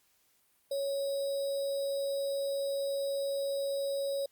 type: tone with sample-and-hold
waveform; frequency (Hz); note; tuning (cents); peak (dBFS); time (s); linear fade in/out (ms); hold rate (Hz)
sine; 554.4; C#5; 0; -30; 0.71-4.26; 5; 4410
effects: white hiss -70 dBFS RMS until 4.31 s + Opus 48 kbps